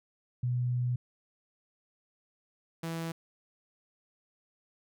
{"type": "tone pair in turn", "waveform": ["sine", "sawtooth"], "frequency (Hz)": [123.47, 164.81], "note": ["B2", "E3"], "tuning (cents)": [0, 0], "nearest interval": "perfect fourth", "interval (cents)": 500, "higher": "second", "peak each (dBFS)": [-27, -30], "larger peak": "first", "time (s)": [[0.43, 0.96], [2.83, 3.12]], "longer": "first", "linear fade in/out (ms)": 5, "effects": []}